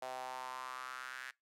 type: tone with high-pass filter sweep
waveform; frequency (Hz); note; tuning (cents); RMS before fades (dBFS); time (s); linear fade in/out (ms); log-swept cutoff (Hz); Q
sawtooth; 128.6; C3; -30; -45; 0.02-1.31; 5; 680 to 1700; 4.3
effects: noise-tail reverb RT60 0.2 s tail -23 dB re dry + low-pass 12000 Hz 12 dB/octave